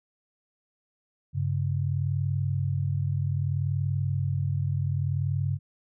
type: tone pair together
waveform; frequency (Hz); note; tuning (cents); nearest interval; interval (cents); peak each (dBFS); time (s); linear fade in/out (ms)
sine; 98.1 / 138.73; G2 / C#3; +2 / +2; tritone; 600; -27; 1.33-5.59; 50
effects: none